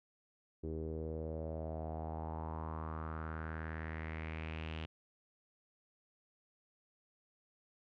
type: tone with low-pass filter sweep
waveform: sawtooth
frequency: 79.5 Hz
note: D#2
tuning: 38 cents sharp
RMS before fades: -42 dBFS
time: 0.63-4.86 s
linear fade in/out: 10 ms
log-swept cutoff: 380 to 3000 Hz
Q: 4.4
effects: none